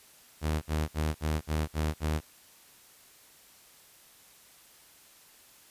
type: tone bursts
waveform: sawtooth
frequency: 77.3 Hz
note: D#2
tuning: 11 cents flat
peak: -23 dBFS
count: 7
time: 0.41-2.21 s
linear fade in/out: 50 ms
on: 210 ms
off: 55 ms
effects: white hiss -57 dBFS RMS until 5.7 s + resampled to 32000 Hz